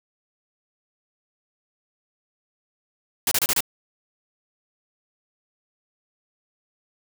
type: noise bursts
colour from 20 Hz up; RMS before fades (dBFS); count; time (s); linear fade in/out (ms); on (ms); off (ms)
white; -21; 5; 3.27-3.606; 2; 44; 29
effects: none